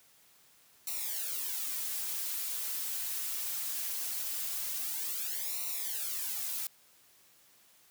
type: noise with flanger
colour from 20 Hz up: blue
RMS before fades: -36 dBFS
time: 0.87-6.67 s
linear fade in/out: 2 ms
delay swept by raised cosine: 0.61 to 6.41 ms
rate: 0.21 Hz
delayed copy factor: -1
effects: white hiss -63 dBFS RMS until 7.9 s + high-pass 60 Hz 12 dB/octave